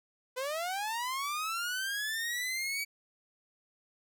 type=linear sweep; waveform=sawtooth; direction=up; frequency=493.9 to 2291 Hz; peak=-29 dBFS; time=0.36-2.85 s; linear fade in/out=20 ms; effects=none